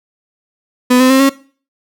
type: tone with pitch steps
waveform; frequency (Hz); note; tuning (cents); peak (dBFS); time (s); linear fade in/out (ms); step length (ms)
35% pulse; 250 / 257.5 / 265.2 / 273.1; B3 / C4 / C4 / C#4; +21 / -28 / +23 / -26; -5; 0.9-1.296; 10; 99
effects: noise-tail reverb RT60 0.4 s tail -19 dB re dry